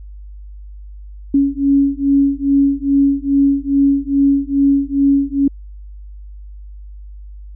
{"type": "beating tone pair", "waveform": "sine", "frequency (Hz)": [277.2, 279.6], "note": ["C#4", "C#4"], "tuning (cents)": [0, 15], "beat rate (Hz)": 2.4, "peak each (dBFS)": -14, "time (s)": [1.34, 5.48], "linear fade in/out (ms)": 5, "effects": ["added 50 Hz sine -31 dBFS peak until 7.55 s"]}